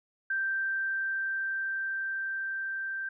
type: tone with level ramp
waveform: sine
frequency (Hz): 1568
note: G6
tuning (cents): 0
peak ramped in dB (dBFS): -27 to -32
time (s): 0.3-3.09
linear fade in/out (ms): 5
effects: none